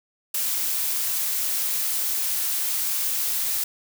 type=noise; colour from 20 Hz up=blue; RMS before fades=-25 dBFS; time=0.34-3.64 s; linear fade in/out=5 ms; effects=none